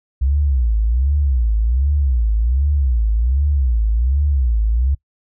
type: tone with vibrato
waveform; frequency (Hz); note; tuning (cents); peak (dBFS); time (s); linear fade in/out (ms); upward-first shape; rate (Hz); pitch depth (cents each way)
sine; 62.5; B1; +21; -13; 0.21-4.95; 10; sine; 1.3; 270
effects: noise-tail reverb RT60 0.1 s tail -23 dB re dry